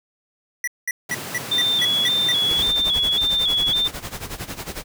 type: tone bursts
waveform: square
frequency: 1954 Hz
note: B6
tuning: 19 cents flat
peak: -22 dBFS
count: 8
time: 0.64-2.32 s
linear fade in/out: 2 ms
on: 35 ms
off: 200 ms
type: high-pass noise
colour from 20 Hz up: pink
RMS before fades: -32 dBFS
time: 1.09-2.68 s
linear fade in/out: 5 ms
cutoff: 100 Hz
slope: 48 dB/octave
type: tone with vibrato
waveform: sine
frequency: 3478 Hz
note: A7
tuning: 21 cents flat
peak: -17 dBFS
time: 1.51-3.88 s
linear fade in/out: 10 ms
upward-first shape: square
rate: 1.8 Hz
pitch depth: 53 cents each way
type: noise with tremolo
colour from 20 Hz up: pink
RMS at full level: -29 dBFS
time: 2.49-4.84 s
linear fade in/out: 20 ms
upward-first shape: sine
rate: 11 Hz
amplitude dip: 80%
effects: none